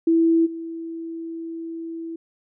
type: tone with level steps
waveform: sine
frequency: 329.7 Hz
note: E4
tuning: in tune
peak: -14 / -29 dBFS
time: 0.07-2.16 s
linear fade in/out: 5 ms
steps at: 0.45 s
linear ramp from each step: 20 ms
effects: none